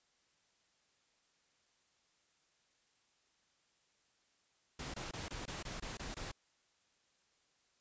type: noise bursts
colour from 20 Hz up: pink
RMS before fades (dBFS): -44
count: 9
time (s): 4.79-6.316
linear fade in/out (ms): 5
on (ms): 150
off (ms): 22
effects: white hiss -75 dBFS RMS until 7.8 s + resampled to 16000 Hz